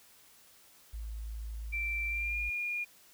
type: tone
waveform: sine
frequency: 54.7 Hz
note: A1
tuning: 9 cents flat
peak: -37 dBFS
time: 0.93-2.5 s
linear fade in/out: 10 ms
type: tone with pitch glide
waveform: sine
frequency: 2346 to 2425 Hz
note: D7 to D#7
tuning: -2 to -45 cents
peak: -32 dBFS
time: 1.72-2.85 s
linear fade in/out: 20 ms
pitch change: +57 cents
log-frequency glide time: 2.08-2.39 s
effects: white hiss -60 dBFS RMS until 3.13 s